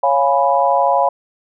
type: chord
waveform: sine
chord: C# dominant seventh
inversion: none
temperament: equal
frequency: 554.4 / 698.5 / 830.6 / 987.8 Hz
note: C#5 / E#5 / G#5 / B5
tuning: 0 / 0 / 0 / 0 cents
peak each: -17 dBFS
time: 0.03-1.09 s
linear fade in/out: 5 ms
effects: none